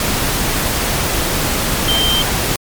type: tone in noise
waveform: sine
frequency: 3136 Hz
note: G7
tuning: in tune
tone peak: -14 dBFS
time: 1.88-2.22 s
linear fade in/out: 2 ms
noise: pink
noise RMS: -17 dBFS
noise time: 0-2.56 s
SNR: 0 dB
effects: MP3 96 kbps